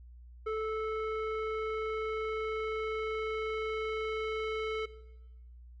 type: tone with low-pass filter sweep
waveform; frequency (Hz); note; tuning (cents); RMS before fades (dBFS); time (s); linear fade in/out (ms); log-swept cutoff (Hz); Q
square; 437.2; A4; -11; -34; 0.46-4.86; 10; 1600 to 2700; 1.5
effects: noise-tail reverb RT60 1.0 s tail -17 dB re dry + added 60 Hz sine -49 dBFS peak until 5.8 s